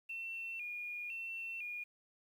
sine tone with vibrato, 2563 Hz, E7, 49 cents flat, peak -40 dBFS, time 0.09-1.84 s, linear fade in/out 10 ms, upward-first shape square, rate 0.99 Hz, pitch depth 89 cents each way, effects 11-bit

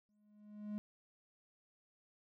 triangle tone with exponential growth, 209.2 Hz, G#3, 13 cents sharp, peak -35 dBFS, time 0.09-0.78 s, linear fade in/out 0 ms, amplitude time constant 150 ms, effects none

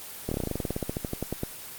slowing click train, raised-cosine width 2 ms, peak -15 dBFS, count 21, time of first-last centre 0.29-1.434 s, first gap 25 ms, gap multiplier 1.08, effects white hiss -41 dBFS RMS until 1.78 s + Opus 24 kbps

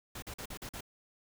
pink noise bursts, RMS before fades -43 dBFS, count 6, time 0.15-0.808 s, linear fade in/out 5 ms, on 73 ms, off 44 ms, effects none

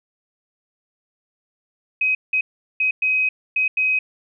sine tone bursts at uneven times, 2527 Hz, D#7, 26 cents sharp, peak -16 dBFS, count 6, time 2.01-2.15 / 2.33-2.41 / 2.8-2.91 / 3.02-3.29 / 3.56-3.68 / 3.77-3.99 s, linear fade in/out 5 ms, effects none

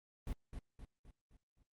brown noise with echo, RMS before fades -39 dBFS, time 0.27-0.33 s, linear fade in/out 2 ms, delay 260 ms, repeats 5, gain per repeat -6 dB, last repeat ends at 1.63 s, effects Opus 32 kbps

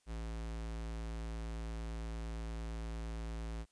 square tone, 55.7 Hz, A1, 22 cents sharp, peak -40 dBFS, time 0.06-3.66 s, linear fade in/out 50 ms, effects white hiss -75 dBFS RMS until 3.71 s + resampled to 22050 Hz

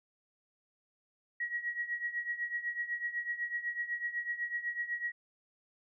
sine tone with tremolo, 1908 Hz, A#6, 40 cents sharp, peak -30 dBFS, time 1.4-5.12 s, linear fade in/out 5 ms, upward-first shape triangle, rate 8 Hz, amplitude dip 85%, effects none

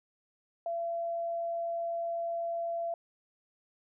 sine tone, 677 Hz, E5, 46 cents sharp, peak -31 dBFS, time 0.66-2.94 s, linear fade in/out 2 ms, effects none

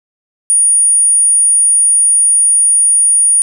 sine tone, 9530 Hz, D9, 24 cents sharp, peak -6 dBFS, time 0.5-3.42 s, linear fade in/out 0 ms, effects none

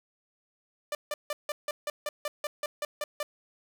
sawtooth tone bursts, 593 Hz, D5, 17 cents sharp, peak -26 dBFS, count 13, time 0.92-3.23 s, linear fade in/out 2 ms, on 30 ms, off 160 ms, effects none

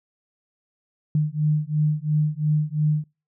sine beating tone pair, 150.4 / 153.3 Hz, D3 / D#3, +42 / -25 cents, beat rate 2.9 Hz, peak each -22 dBFS, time 1.15-3.04 s, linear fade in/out 2 ms, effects noise-tail reverb RT60 0.3 s tail -25 dB re dry

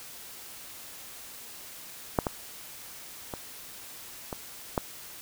clicks, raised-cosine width 1 ms, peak -8 / -13 / -20 / -19 / -11 dBFS, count 5, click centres 2.188 / 2.268 / 3.338 / 4.328 / 4.778 s, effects white hiss -45 dBFS RMS until 5.21 s

